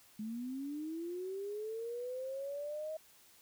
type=linear sweep; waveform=sine; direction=up; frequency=209.9 to 634 Hz; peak=-38 dBFS; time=0.19-2.97 s; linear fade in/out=5 ms; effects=white hiss -63 dBFS RMS until 3.41 s